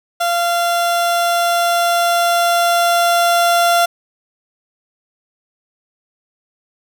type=tone with level ramp; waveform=30% pulse; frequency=690 Hz; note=F5; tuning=21 cents flat; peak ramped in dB=-12 to -8 dBFS; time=0.2-3.86 s; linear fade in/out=10 ms; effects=none